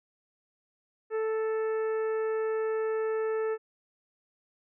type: harmonic tone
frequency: 440 Hz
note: A4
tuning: in tune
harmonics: 1 / 2 / 3 / 4 / 5 / 6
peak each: -27 / -43 / -41 / -44 / -53 / -55 dBFS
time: 1.1-3.58 s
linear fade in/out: 50 ms
effects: none